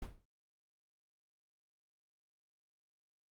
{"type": "noise with exponential decay", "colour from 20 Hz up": "brown", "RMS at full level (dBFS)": -38, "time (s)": [0.02, 0.25], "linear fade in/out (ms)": 5, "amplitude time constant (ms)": 49, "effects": ["Opus 48 kbps"]}